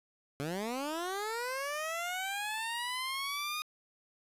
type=linear sweep; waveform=15% pulse; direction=up; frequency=134.9 to 1238 Hz; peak=-28 dBFS; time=0.4-3.62 s; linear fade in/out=0 ms; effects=resampled to 32000 Hz + 10-bit